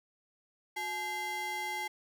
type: ring-modulated tone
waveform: square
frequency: 608 Hz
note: D#5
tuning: 40 cents flat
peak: -32 dBFS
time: 0.76-1.88 s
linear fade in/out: 10 ms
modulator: 1460 Hz
effects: none